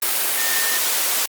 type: tone in noise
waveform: sine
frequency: 1817 Hz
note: A#6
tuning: 45 cents flat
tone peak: -26 dBFS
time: 0.37-0.78 s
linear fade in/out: 5 ms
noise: white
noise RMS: -20 dBFS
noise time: 0.02-1.26 s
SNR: -9 dB
effects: high-pass 400 Hz 12 dB/octave + Opus 32 kbps